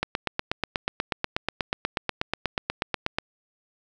click train, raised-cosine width 0.3 ms, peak -8 dBFS, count 27, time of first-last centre 0.03-3.185 s, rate 8.24 Hz, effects none

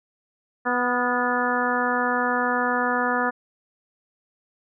harmonic tone with a mistuned harmonic, 246.9 Hz, B3, in tune, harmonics 1 / 2 / 3 / 4 / 5 / 6 / 7, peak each -28 / -28 / -28 / -28 / -28 / -28 / -28 dBFS, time 0.65-3.31 s, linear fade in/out 20 ms, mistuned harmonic 6, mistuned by -38 cents, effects none

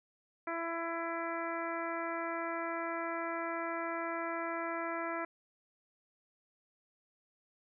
harmonic tone, 333.9 Hz, E4, 22 cents sharp, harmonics 1 / 2 / 3 / 4 / 5 / 6 / 7, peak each -41 / -40 / -42 / -41 / -45 / -45 / -49 dBFS, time 0.47-5.25 s, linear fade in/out 5 ms, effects none

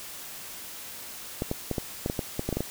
clicks, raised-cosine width 2 ms, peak -14 dBFS, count 12, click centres 1.421 / 1.514 / 1.713 / 1.782 / 2.061 / 2.099 / 2.192 / 2.394 / 2.49 / 2.527 / 2.57 / 2.606 s, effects white hiss -41 dBFS RMS until 2.7 s

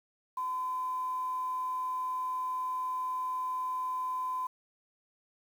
sine tone with quantisation, 1018 Hz, C6, 48 cents flat, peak -31 dBFS, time 0.37-4.47 s, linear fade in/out 5 ms, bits 9, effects none

